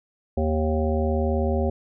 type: harmonic tone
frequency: 78.1 Hz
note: D#2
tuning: 7 cents sharp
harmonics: 1 / 3 / 5 / 7 / 9 / 10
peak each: -23 / -27 / -28 / -28 / -33 / -36 dBFS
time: 0.37-1.7 s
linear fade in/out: 5 ms
effects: none